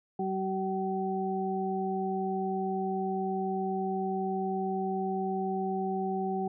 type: harmonic tone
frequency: 190.5 Hz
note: G3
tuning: 49 cents flat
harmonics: 1 / 2 / 4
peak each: -33 / -33 / -33 dBFS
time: 0.19-6.48 s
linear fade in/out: 5 ms
effects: none